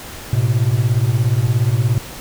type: beating tone pair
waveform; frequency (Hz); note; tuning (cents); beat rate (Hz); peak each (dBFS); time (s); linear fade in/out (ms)
triangle; 110 / 127; A2 / B2; 0 / +49; 17; -14 / -14; 0.33-1.98; 0
effects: pink hiss -33 dBFS RMS until 2.2 s